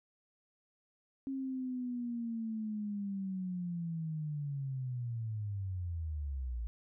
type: linear sweep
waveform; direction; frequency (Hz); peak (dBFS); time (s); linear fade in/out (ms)
sine; down; 271.4 to 55.3; -35; 1.27-6.67; 0
effects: none